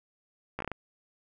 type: slowing click train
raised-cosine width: 0.5 ms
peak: -19 dBFS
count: 6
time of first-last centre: 0.59-0.717 s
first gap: 14 ms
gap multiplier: 1.3
effects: none